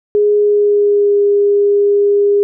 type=tone with pitch glide; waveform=sine; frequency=415.3 to 406.5 Hz; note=G#4 to G#4; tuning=0 to -37 cents; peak=-8 dBFS; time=0.15-2.43 s; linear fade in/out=0 ms; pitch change=-37 cents; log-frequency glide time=0.36-1.19 s; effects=none